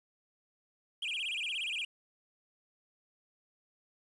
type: tone with vibrato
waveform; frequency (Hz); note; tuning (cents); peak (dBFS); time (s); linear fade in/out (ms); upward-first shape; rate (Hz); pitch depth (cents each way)
triangle; 2794; F7; 0; -32; 1.02-1.85; 5; sine; 17; 290
effects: resampled to 24000 Hz + 10-bit